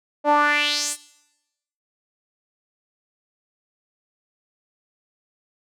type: tone with band-pass filter sweep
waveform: sawtooth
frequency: 293.7 Hz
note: D4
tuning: in tune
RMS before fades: -20 dBFS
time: 0.24-0.97 s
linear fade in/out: 50 ms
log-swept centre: 660 to 10000 Hz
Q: 3.4
effects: noise-tail reverb RT60 0.9 s tail -18 dB re dry